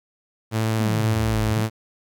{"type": "tone with vibrato", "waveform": "sawtooth", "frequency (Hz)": 110, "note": "A2", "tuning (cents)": 0, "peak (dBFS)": -16, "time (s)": [0.51, 1.7], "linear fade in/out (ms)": 50, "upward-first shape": "square", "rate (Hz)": 1.8, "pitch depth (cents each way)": 12}
{"type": "exponential two-way sweep", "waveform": "triangle", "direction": "down then up", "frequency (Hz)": [250.4, 41.2, 250.4], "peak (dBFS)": -24, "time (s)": [0.79, 1.64], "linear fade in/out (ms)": 20, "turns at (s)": 1.44}
{"effects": ["9-bit"]}